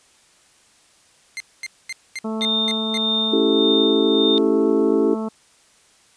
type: tone bursts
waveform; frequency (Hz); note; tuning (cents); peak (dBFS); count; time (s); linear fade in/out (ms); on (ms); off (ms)
sawtooth; 2093; C7; 0; -23; 7; 1.37-2.974; 0; 32; 230
type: harmonic tone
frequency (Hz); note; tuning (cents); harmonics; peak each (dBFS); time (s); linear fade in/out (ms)
220; A3; 0; 1 / 2 / 3 / 4 / 5 / 6; -24 / -30 / -34 / -36 / -38 / -40; 2.24-5.29; 10
type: tone with tremolo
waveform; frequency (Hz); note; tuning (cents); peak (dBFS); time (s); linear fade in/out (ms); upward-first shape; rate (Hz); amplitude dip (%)
sine; 3632; A#7; -46; -18; 2.41-4.38; 0; sine; 1.7; 55
type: chord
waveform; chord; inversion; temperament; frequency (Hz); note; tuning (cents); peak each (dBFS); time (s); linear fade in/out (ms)
sine; A dominant seventh; first; equal; 277.2 / 329.6 / 392 / 440; C#4 / E4 / G4 / A4; 0 / 0 / 0 / 0; -21; 3.32-5.15; 10
effects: white hiss -55 dBFS RMS until 6.16 s + resampled to 22050 Hz